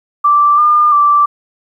sine tone with pitch steps, 1171 / 1206 / 1169 Hz, D6 / D6 / D6, -5 / +46 / -8 cents, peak -6 dBFS, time 0.24-1.26 s, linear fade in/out 10 ms, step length 340 ms, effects 8-bit

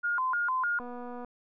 sine tone with vibrato, 1210 Hz, D#6, 49 cents flat, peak -26 dBFS, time 0.03-0.8 s, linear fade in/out 20 ms, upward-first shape square, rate 3.3 Hz, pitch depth 280 cents each way
click train, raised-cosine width 1 ms, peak -29 dBFS, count 110, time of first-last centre 0.8-1.247 s, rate 244 Hz
effects none

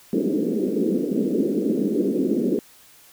pink band-pass noise, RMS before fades -22 dBFS, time 0.13-2.59 s, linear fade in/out 0 ms, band 200 to 460 Hz, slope 48 dB/octave, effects white hiss -51 dBFS RMS until 3.12 s

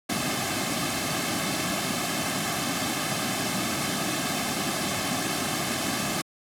pink noise with comb filter, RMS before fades -27 dBFS, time 0.09-6.22 s, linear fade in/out 10 ms, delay 2.1 ms, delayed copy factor -0.65, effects high-pass 150 Hz 12 dB/octave + low-pass 12000 Hz 12 dB/octave

